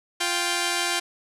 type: tone pair together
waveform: 5% pulse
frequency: 349.2 / 784 Hz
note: F4 / G5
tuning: 0 / 0 cents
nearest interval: octave + major second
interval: 1400 cents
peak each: -14 dBFS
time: 0.2-1 s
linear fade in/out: 10 ms
effects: low-pass 11000 Hz 12 dB/octave